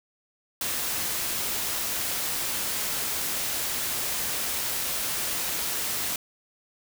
white noise, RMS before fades -29 dBFS, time 0.61-6.16 s, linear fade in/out 2 ms, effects none

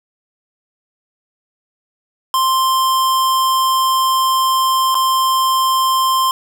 square tone with dropouts, 1050 Hz, C6, 6 cents sharp, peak -13 dBFS, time 2.34-6.31 s, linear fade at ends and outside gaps 1 ms, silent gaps 4.945-4.952 s, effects none

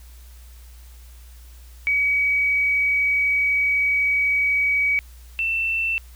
sine tone pair in turn, 2268 / 2678 Hz, C#7 / E7, +39 / +27 cents, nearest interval minor third, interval 288 cents, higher second, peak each -17 / -20 dBFS, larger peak first, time 1.87-4.99 / 5.39-5.98 s, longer first, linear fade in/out 0 ms, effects added 60 Hz sine -41 dBFS peak until 6.15 s + white hiss -53 dBFS RMS until 6.15 s

